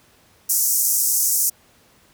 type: band-pass noise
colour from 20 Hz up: white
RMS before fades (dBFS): -19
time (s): 0.49-1.5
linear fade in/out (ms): 10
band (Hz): 5700 to 16000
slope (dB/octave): 48
effects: pink hiss -55 dBFS RMS until 2.13 s + high-pass 60 Hz 12 dB/octave